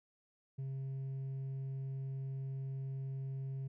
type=tone with hard clipping; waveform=triangle; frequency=134.5 Hz; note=C3; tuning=48 cents sharp; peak=-37 dBFS; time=0.58-3.68 s; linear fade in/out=10 ms; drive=1 dB; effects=none